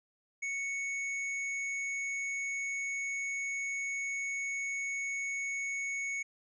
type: tone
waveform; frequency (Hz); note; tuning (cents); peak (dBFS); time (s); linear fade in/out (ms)
square; 2217; C#7; 0; -34; 0.42-6.23; 10
effects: resampled to 16000 Hz